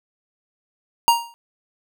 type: tone with exponential decay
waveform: square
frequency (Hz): 936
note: A#5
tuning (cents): +7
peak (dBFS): -9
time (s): 1.08-1.34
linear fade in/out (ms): 0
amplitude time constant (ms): 55
effects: none